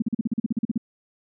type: tone bursts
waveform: sine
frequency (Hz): 226.2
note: A3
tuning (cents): +48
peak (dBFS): -19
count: 13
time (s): 0-0.778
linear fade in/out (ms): 5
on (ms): 22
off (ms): 41
effects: none